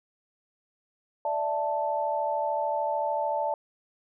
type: chord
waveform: sine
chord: D suspended second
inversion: none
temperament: just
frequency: 587.3 / 660.7 / 881 Hz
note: D5 / E5 / A5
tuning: 0 / +4 / +2 cents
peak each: -30 / -32 / -28 dBFS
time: 1.25-3.54 s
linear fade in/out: 2 ms
effects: none